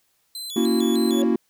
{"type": "tone with vibrato", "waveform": "sawtooth", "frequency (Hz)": 3729, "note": "A#7", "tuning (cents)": 0, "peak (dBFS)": -28, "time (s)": [0.35, 1.22], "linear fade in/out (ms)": 2, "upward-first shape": "square", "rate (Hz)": 3.3, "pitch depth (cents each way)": 150}
{"type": "chord", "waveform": "triangle", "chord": "F# dominant seventh", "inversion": "first", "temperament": "equal", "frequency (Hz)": [233.1, 277.2, 329.6, 370], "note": ["A#3", "C#4", "E4", "F#4"], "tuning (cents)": [0, 0, 0, 0], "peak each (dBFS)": [-19, -24, -21, -22], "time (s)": [0.56, 1.36], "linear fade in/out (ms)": 5}
{"type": "tone with exponential growth", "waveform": "triangle", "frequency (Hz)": 555, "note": "C#5", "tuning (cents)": 2, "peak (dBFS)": -22, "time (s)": [1.01, 1.24], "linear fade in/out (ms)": 5, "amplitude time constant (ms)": 48}
{"effects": ["white hiss -67 dBFS RMS until 1.49 s"]}